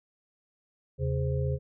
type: tone cluster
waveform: sine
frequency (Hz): 79.9 / 135.3 / 415 / 521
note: D#2 / C#3 / G#4 / C5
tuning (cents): +47 / -42 / -1 / -7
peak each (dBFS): -31 / -28 / -36 / -36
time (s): 0.98-1.59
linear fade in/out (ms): 50
effects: none